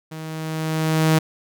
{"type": "tone with level ramp", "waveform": "sawtooth", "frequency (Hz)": 158.4, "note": "D#3", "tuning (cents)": 31, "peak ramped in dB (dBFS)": [-28, -9], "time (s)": [0.11, 1.19], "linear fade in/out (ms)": 10, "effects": []}